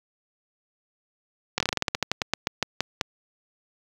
slowing click train, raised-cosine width 0.2 ms, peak -5 dBFS, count 18, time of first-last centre 1.58-3.012 s, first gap 22 ms, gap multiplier 1.15, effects high-pass 60 Hz 12 dB/octave + 7-bit

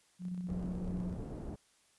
sine tone with tremolo, 180 Hz, F#3, 47 cents flat, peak -35 dBFS, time 0.19-1.17 s, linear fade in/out 50 ms, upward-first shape square, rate 16 Hz, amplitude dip 35%
pink low-pass noise, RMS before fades -42 dBFS, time 0.48-1.56 s, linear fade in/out 10 ms, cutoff 460 Hz, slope 12 dB/octave
effects white hiss -69 dBFS RMS until 1.98 s + resampled to 24000 Hz

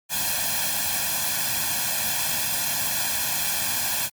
white noise with comb filter, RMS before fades -25 dBFS, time 0.09-4.1 s, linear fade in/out 50 ms, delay 1.2 ms, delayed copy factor +0.9, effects high-pass 80 Hz 12 dB/octave + Opus 48 kbps

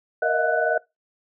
sine tone cluster, 468.3 / 616 / 638 / 714 / 1491 Hz, A#4 / D#5 / D#5 / F5 / F#6, +8 / -17 / +43 / +38 / +13 cents, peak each -26 / -28 / -24 / -26 / -24 dBFS, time 0.22-0.78 s, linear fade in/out 5 ms, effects noise-tail reverb RT60 0.2 s tail -22 dB re dry

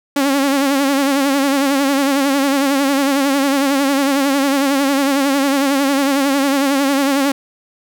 sawtooth tone with vibrato, 276.5 Hz, C#4, 4 cents flat, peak -9 dBFS, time 0.16-7.32 s, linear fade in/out 5 ms, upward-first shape sine, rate 11 Hz, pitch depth 64 cents each way, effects none

